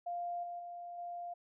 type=tone with level steps; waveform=sine; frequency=698.5 Hz; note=F5; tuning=in tune; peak=-36 / -40 / -43 / -40 dBFS; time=0.06-1.34 s; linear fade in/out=10 ms; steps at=0.43 / 0.59 / 0.98 s; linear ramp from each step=5 ms; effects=none